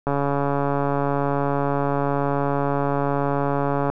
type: click train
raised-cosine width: 1 ms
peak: -9 dBFS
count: 541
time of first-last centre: 0.07-3.9 s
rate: 141 Hz
effects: none